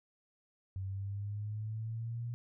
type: exponential sweep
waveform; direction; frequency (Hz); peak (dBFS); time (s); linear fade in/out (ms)
sine; up; 94.7 to 120; -36; 0.76-2.34; 0
effects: none